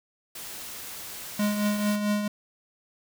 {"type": "noise", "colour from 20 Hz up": "white", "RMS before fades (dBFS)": -39, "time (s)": [0.35, 1.96], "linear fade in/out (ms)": 5}
{"type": "tone with tremolo", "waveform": "square", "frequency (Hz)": 207.7, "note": "G#3", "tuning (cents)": 0, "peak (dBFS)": -22, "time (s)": [1.39, 2.28], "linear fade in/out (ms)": 5, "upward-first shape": "triangle", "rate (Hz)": 4.5, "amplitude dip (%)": 55}
{"effects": []}